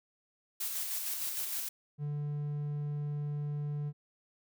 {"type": "noise with tremolo", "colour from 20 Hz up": "blue", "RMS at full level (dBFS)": -35, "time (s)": [0.6, 1.69], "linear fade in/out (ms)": 10, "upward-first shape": "square", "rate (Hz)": 6.5, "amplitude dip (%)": 30}
{"type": "tone", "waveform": "triangle", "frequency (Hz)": 146.8, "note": "D3", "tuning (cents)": 0, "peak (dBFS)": -31, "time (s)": [1.98, 3.93], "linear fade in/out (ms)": 50}
{"effects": []}